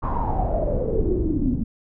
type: noise with low-pass filter sweep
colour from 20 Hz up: brown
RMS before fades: -22 dBFS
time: 0.02-1.64 s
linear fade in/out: 20 ms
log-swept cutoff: 1100 to 230 Hz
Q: 9
effects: none